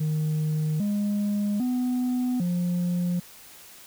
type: tone with pitch steps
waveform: sine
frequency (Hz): 154.5 / 205.4 / 249.7 / 176.5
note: D#3 / G#3 / B3 / F3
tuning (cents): -12 / -19 / +19 / +19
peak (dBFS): -20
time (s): 0-3.2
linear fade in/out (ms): 10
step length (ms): 800
effects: tanh soft clip ceiling -22 dBFS + white hiss -48 dBFS RMS until 3.86 s